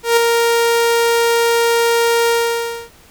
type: tone with ADSR envelope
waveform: sawtooth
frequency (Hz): 466.2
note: A#4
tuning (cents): 0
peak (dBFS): -4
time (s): 0.03-2.9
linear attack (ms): 140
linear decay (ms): 6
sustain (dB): -4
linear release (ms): 600
effects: pink hiss -46 dBFS RMS until 3.1 s